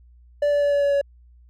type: tone with pitch steps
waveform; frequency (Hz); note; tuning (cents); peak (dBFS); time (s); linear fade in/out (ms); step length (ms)
triangle; 582 / 578.3 / 574.7 / 571 / 567.4 / 563.8; D5 / D5 / D5 / D5 / C#5 / C#5; -16 / -27 / -38 / -49 / +40 / +29; -15; 0.42-1.014; 5; 99
effects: added 60 Hz sine -48 dBFS peak until 1.49 s

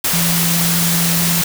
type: tone in noise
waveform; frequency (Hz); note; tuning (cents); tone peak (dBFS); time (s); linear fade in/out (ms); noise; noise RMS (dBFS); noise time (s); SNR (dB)
sine; 170; F3; -46; -17; 0.13-1.42; 5; white; -17; 0.04-1.44; -3
effects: none

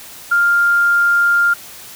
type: tone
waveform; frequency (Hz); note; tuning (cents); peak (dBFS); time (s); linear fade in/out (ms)
sine; 1400; F6; +4; -10; 0.31-1.54; 10
effects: white hiss -36 dBFS RMS until 1.95 s

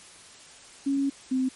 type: tone pair in turn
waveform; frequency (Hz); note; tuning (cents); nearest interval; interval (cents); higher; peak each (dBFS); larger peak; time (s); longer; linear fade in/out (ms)
sine; 276.4 / 259.4; C#4 / C4; -5 / -15; minor second; 110; first; -22; neither; 0.86-1.1 / 1.31-1.49; first; 10
effects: white hiss -49 dBFS RMS until 1.55 s + MP3 48 kbps

